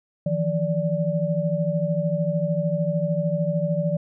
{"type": "tone cluster", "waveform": "sine", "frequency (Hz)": [158.2, 171.5, 583], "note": ["D#3", "F3", "D5"], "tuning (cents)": [29, -31, -13], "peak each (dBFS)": -25, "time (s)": [0.26, 3.97], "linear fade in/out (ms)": 5, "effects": []}